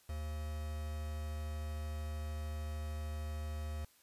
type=tone with quantisation; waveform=triangle; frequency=76.1 Hz; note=D#2; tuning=38 cents flat; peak=-36 dBFS; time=0.09-3.85 s; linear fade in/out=5 ms; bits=8; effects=white hiss -67 dBFS RMS until 4.02 s + resampled to 32000 Hz